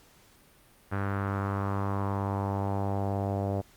sawtooth tone with low-pass filter sweep, 99 Hz, G2, 18 cents sharp, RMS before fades -30 dBFS, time 0.91-3.62 s, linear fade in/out 20 ms, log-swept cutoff 1500 to 640 Hz, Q 3, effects pink hiss -59 dBFS RMS until 3.76 s + Opus 48 kbps

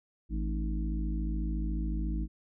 harmonic tone with a mistuned harmonic, 54 Hz, A1, 32 cents flat, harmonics 1 / 3 / 4 / 5 / 6, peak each -30 / -39 / -40 / -47 / -40 dBFS, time 0.29-2.28 s, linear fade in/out 50 ms, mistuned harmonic 6, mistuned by -61 cents, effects none

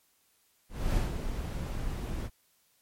brown noise with ADSR envelope, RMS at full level -26 dBFS, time 0.69-2.3 s, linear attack 260 ms, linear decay 170 ms, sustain -8 dB, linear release 46 ms, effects white hiss -69 dBFS RMS until 2.81 s + MP3 64 kbps

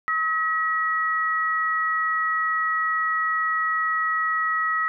sine tone pair together, 1280 / 1917.8 Hz, D#6 / A#6, +49 / +49 cents, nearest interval perfect fifth, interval 700 cents, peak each -23 / -24 dBFS, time 0.08-4.88 s, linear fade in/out 0 ms, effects none

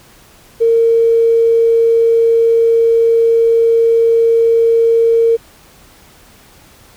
triangle tone with tanh clipping, 459 Hz, A#4, 27 cents flat, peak -7 dBFS, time 0.6-5.37 s, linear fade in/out 20 ms, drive 3 dB, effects pink hiss -44 dBFS RMS until 6.96 s

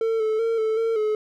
triangle tone with pitch steps, 450.5 / 435.9 / 456.1 / 439.2 / 454 / 428.1 Hz, A4 / A4 / A#4 / A4 / A#4 / A4, +41 / -16 / -38 / -3 / -46 / -47 cents, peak -18 dBFS, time 0.01-1.15 s, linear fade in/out 2 ms, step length 190 ms, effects none

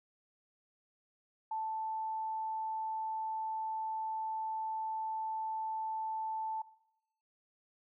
sine tone, 880 Hz, A5, in tune, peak -34 dBFS, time 1.51-6.62 s, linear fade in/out 5 ms, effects noise-tail reverb RT60 0.8 s tail -19 dB re dry

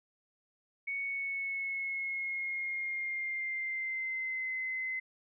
sine tone with pitch glide, 2223 to 2050 Hz, C#7 to C7, +4 to -36 cents, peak -33 dBFS, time 0.87-5 s, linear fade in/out 10 ms, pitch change -140 cents, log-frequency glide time 1.02-4.52 s, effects none

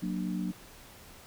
sine chord, Gb augmented, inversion none, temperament equal with one note detuned, 185 / 233.1 / 297.1 Hz, Gb3 / Bb3 / D4, 0 / 0 / +20 cents, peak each -32 / -37 / -37 dBFS, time 0.02-0.52 s, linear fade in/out 10 ms, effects pink hiss -52 dBFS RMS until 1.26 s

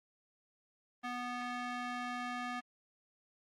square tone with band-pass filter, 245.7 Hz, B3, 9 cents flat, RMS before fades -40 dBFS, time 1.03-2.61 s, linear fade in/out 20 ms, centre 1500 Hz, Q 0.95, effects Opus 24 kbps

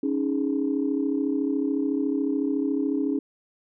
sine chord, C# suspended second, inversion none, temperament equal, 277.2 / 311.1 / 415.3 Hz, C#4 / D#4 / G#4, 0 / 0 / 0 cents, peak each -24 / -27 / -30 dBFS, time 0.03-3.19 s, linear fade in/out 5 ms, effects tanh soft clip ceiling -13 dBFS

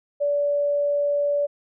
sine tone, 577 Hz, D5, 31 cents flat, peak -19 dBFS, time 0.2-1.47 s, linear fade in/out 20 ms, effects none

